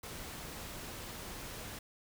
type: noise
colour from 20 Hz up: pink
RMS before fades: -45 dBFS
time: 0.03-1.79 s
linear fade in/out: 5 ms
effects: none